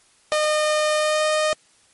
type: tone with pitch glide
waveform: sawtooth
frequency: 610 to 615.7 Hz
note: D#5 to D#5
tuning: -34 to -18 cents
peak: -14 dBFS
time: 0.32-1.53 s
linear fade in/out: 0 ms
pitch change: +16 cents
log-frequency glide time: 0.96-1.25 s
effects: white hiss -57 dBFS RMS until 1.93 s + MP3 48 kbps